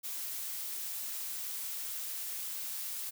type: noise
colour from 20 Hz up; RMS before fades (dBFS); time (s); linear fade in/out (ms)
blue; -39; 0.03-3.11; 20
effects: none

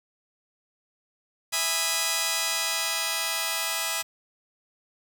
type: chord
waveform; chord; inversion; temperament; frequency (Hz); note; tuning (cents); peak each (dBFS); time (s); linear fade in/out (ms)
5% pulse; E major seventh; none; just; 659.3 / 824.1 / 988.9 / 1236.1; E5 / G#5 / B5 / D#6; 0 / -14 / +2 / -12; -20; 1.52-4.03; 20
effects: 8-bit

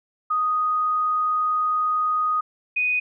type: tone pair in turn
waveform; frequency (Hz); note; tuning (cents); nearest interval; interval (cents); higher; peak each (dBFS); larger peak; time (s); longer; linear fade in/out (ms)
sine; 1244.5 / 2489; D#6 / D#7; 0 / 0; octave; 1200; second; -19; neither; 0.3-2.41 / 2.76-3; first; 10
effects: none

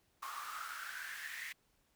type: noise with high-pass filter sweep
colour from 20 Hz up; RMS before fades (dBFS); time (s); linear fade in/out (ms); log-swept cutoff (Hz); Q
pink; -45; 0.22-1.53; 10; 1100 to 2000; 8.3
effects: pink hiss -75 dBFS RMS until 1.95 s

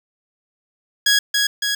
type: tone with echo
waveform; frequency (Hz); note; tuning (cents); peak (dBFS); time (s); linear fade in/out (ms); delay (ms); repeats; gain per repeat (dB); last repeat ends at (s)
15% pulse; 1661.2; G#6; 0; -6; 1.06-1.19; 5; 280; 2; -3; 1.75
effects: none

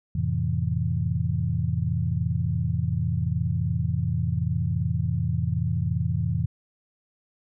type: chord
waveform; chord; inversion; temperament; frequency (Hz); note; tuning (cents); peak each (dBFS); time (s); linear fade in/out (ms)
sine; F major seventh; none; equal; 87.31 / 110 / 130.81 / 164.81; F2 / A2 / C3 / E3; 0 / 0 / 0 / 0; -28; 0.15-6.46; 5
effects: none

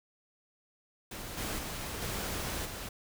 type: noise with level steps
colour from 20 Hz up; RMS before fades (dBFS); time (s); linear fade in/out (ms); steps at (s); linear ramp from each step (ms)
pink; -42 / -36 / -39 / -36 / -41; 1.11-2.89; 5; 1.37 / 1.58 / 2.01 / 2.65; 10
effects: none

